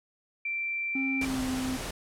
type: tone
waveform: sine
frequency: 2349 Hz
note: D7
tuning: in tune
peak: -29 dBFS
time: 0.45-1.25 s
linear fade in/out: 5 ms
type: tone with pitch glide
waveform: triangle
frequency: 268.1 to 258.5 Hz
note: C4 to C4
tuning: +42 to -21 cents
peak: -27 dBFS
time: 0.95-1.77 s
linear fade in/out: 5 ms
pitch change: -63 cents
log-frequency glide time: 1.21-1.41 s
type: noise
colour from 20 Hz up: pink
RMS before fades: -36 dBFS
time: 1.21-1.91 s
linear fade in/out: 5 ms
effects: low-pass 11000 Hz 12 dB/octave